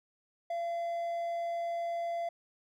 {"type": "tone", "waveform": "triangle", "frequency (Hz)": 682, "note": "F5", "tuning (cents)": -41, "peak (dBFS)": -30, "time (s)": [0.5, 2.29], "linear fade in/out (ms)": 5, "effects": []}